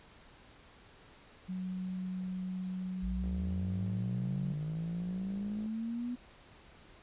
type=tone; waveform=sine; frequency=185 Hz; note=F#3; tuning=in tune; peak=-35 dBFS; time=1.48-4.54 s; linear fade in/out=20 ms
type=linear sweep; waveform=sine; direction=up; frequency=51.91 to 247.8 Hz; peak=-34 dBFS; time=3.02-6.16 s; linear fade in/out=20 ms
type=click train; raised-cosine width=2 ms; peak=-38 dBFS; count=137; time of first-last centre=3.24-5.66 s; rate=56.2 Hz
effects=pink hiss -58 dBFS RMS until 7.02 s + resampled to 8000 Hz